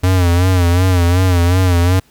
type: tone with vibrato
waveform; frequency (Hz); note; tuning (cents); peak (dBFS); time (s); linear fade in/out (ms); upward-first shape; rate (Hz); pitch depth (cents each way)
square; 89.6; F2; +45; -10; 0.03-2; 10; sine; 2.7; 77
effects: pink hiss -52 dBFS RMS until 2.1 s